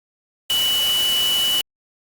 sine tone in noise, 2960 Hz, F#7, in tune, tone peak -17 dBFS, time 0.5-1.61 s, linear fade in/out 0 ms, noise white, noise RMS -26 dBFS, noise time 0.5-1.61 s, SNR +6 dB, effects Opus 48 kbps

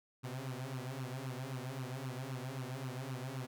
sawtooth tone with flanger, 130 Hz, C3, 11 cents flat, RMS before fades -42 dBFS, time 0.23-3.47 s, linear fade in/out 20 ms, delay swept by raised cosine 0.71 to 6.51 ms, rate 3.8 Hz, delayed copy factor +0.9, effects none

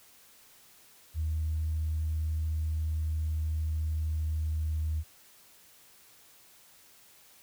sine tone with pitch glide, 78.6 to 78.1 Hz, D#2 to D#2, +18 to +7 cents, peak -27 dBFS, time 1.14-5.04 s, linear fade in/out 50 ms, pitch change -11 cents, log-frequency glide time 2.29-4.86 s, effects tanh soft clip ceiling -23 dBFS + white hiss -58 dBFS RMS until 7.42 s

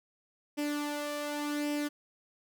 sawtooth tone with flanger, 293.7 Hz, D4, in tune, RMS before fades -34 dBFS, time 0.57-1.89 s, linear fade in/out 20 ms, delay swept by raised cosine 0.37 to 1.67 ms, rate 0.88 Hz, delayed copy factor +0.55, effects none

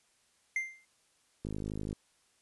triangle tone with exponential decay, 2093 Hz, C7, in tune, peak -25 dBFS, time 0.56-0.85 s, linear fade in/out 2 ms, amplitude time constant 62 ms
click train, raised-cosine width 3 ms, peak -25 dBFS, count 26, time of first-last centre 1.45-1.929 s, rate 52.2 Hz
effects white hiss -70 dBFS RMS until 2.41 s + resampled to 24000 Hz

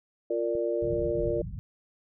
sine chord, Bb major, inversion second, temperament equal with one note detuned, 349.2 / 462.7 / 587.3 Hz, F4 / Bb4 / D5, 0 / -13 / 0 cents, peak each -30 dBFS, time 0.3-1.42 s, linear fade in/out 5 ms
clicks, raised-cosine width 5 ms, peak -32 dBFS, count 2, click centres 0.552 / 1.084 s
white low-pass noise, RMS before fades -36 dBFS, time 0.82-1.59 s, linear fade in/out 0 ms, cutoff 170 Hz, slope 48 dB/octave
effects none

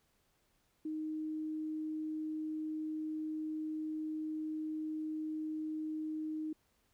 sine tone, 311.1 Hz, D#4, in tune, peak -36 dBFS, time 0.85-6.53 s, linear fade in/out 5 ms, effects pink hiss -75 dBFS RMS until 6.93 s

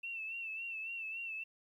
sine tone with vibrato, 2678 Hz, E7, 27 cents sharp, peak -39 dBFS, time 0.03-1.44 s, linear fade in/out 10 ms, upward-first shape sine, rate 3.6 Hz, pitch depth 53 cents each way, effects 12-bit

